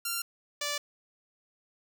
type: tone pair in turn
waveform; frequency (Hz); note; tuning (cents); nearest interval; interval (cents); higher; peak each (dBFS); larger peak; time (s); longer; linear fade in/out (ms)
5% pulse; 1382 / 583.1; F6 / D5; -19 / -13; octave + minor third; 1494; first; -19; neither; 0.05-0.22 / 0.61-0.78; neither; 5
effects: none